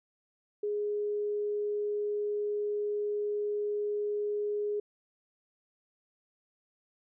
sine tone, 415.3 Hz, G#4, in tune, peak -29 dBFS, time 0.63-4.8 s, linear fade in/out 5 ms, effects none

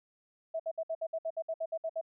sine tone bursts, 650 Hz, E5, 24 cents flat, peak -31 dBFS, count 13, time 0.54-2.013 s, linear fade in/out 10 ms, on 57 ms, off 61 ms, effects none

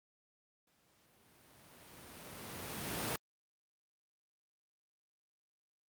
pink noise with exponential growth, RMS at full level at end -35 dBFS, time 0.67-3.16 s, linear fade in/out 2 ms, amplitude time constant 540 ms, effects high-pass 100 Hz 12 dB/octave + Opus 48 kbps

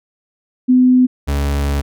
sine / 40% pulse tone pair in turn, 252.9 / 70.84 Hz, B3 / C#2, +41 / +38 cents, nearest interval octave + minor seventh, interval 2203 cents, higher first, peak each -7 / -14 dBFS, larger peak first, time 0.68-1.07 / 1.27-1.82 s, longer second, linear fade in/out 20 ms, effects none

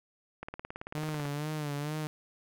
click train, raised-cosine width 0.5 ms, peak -24 dBFS, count 16, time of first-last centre 0.43-1.254 s, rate 18.2 Hz
sawtooth tone with vibrato, 149 Hz, D3, 25 cents sharp, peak -29 dBFS, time 0.95-2.07 s, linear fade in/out 0 ms, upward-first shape sine, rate 2.2 Hz, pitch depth 69 cents each way
effects none

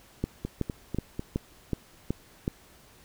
two click trains, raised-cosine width 3 ms, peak -14 / -18 dBFS, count 7 / 4, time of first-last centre 0.24-2.479 / 0.45-1.194 s, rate 2.68 / 4.03 Hz, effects pink hiss -56 dBFS RMS until 3.04 s

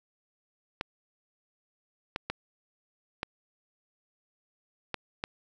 clicks, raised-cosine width 0.3 ms, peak -15 dBFS, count 6, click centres 0.811 / 2.161 / 2.3 / 3.231 / 4.943 / 5.239 s, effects none

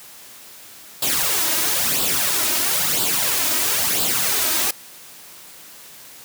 white noise with flanger, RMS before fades -20 dBFS, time 1.02-4.71 s, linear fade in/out 5 ms, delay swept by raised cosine 0.24 to 3.24 ms, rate 1 Hz, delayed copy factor +0.6, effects white hiss -42 dBFS RMS until 6.24 s + high-pass 100 Hz 12 dB/octave

